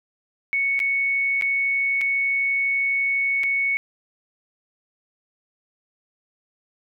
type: tone with dropouts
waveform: sine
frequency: 2217 Hz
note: C#7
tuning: in tune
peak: -19 dBFS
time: 0.53-3.77 s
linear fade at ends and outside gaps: 0 ms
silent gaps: 0.792-0.801 / 1.412-1.422 / 2.011-2.015 / 3.434-3.438 s
effects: none